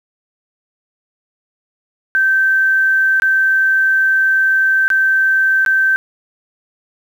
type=tone with dropouts; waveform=sine; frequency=1553 Hz; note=G6; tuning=17 cents flat; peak=-10 dBFS; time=2.15-5.96 s; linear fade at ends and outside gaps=0 ms; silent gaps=3.199-3.221 / 4.88-4.902 / 5.65-5.662 s; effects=7-bit